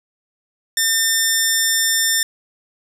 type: tone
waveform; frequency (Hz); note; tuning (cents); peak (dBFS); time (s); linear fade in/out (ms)
10% pulse; 1800; A6; +39; -6; 0.77-2.23; 2
effects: none